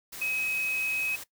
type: tone in noise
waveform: sine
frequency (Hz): 2545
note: D#7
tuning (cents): +39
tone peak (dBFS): -27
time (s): 0.21-1.16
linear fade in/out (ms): 10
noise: white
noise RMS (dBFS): -41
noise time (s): 0.12-1.24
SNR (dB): +11
effects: noise-tail reverb RT60 0.1 s tail -18 dB re dry